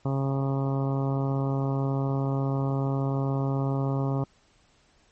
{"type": "harmonic tone", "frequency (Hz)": 136.4, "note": "C#3", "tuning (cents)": -28, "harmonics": [1, 2, 3, 4, 5, 6, 7, 8, 9], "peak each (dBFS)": [-25, -31, -35, -37, -39, -41, -42, -43, -44], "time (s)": [0.05, 4.24], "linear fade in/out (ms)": 5, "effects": ["pink hiss -63 dBFS RMS until 5.11 s", "MP3 32 kbps"]}